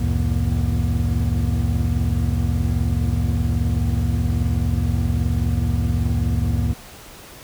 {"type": "tone cluster", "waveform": "triangle", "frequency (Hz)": [67.9, 86.7, 111.6, 155.7, 237.6], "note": ["C#2", "F2", "A2", "D#3", "A#3"], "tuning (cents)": [-35, -12, 25, 2, 33], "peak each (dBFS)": [-20, -21, -21, -26, -25], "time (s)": [0, 6.74], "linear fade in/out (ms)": 10, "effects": ["pink hiss -41 dBFS RMS until 7.43 s"]}